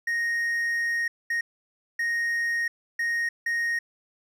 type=tone bursts at uneven times; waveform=triangle; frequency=1864.7 Hz; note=A#6; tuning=in tune; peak=-22 dBFS; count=5; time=0.07-1.08 / 1.3-1.41 / 1.99-2.68 / 2.99-3.29 / 3.46-3.79 s; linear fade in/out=5 ms; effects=none